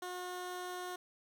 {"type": "tone", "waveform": "15% pulse", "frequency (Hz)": 361.1, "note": "F#4", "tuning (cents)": -42, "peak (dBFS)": -34, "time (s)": [0.02, 0.96], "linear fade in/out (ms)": 5, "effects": []}